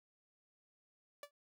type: tone with exponential decay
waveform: sawtooth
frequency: 579 Hz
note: D5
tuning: 25 cents flat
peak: -39 dBFS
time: 1.23-1.31 s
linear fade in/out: 2 ms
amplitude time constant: 16 ms
effects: noise-tail reverb RT60 0.1 s tail -19 dB re dry